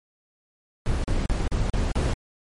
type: noise bursts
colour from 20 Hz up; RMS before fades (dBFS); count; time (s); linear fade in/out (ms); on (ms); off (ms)
brown; -23; 6; 0.86-2.135; 0; 180; 39
effects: MP3 48 kbps